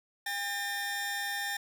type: tone pair together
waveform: sawtooth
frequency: 805.1 / 1811 Hz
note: G5 / A6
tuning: +46 / +49 cents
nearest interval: octave + major second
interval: 1403 cents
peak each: -34 / -30 dBFS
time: 0.26-1.57 s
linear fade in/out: 5 ms
effects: none